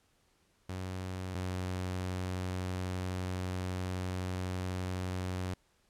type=tone pair in turn; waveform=sawtooth; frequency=92.8 / 91.89 Hz; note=F#2 / F#2; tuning=+6 / -11 cents; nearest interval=unison; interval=17 cents; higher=first; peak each=-33 / -30 dBFS; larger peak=second; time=0.69-1.35 / 1.35-5.54 s; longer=second; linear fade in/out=5 ms; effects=pink hiss -71 dBFS RMS until 5.89 s + low-pass 11000 Hz 12 dB/octave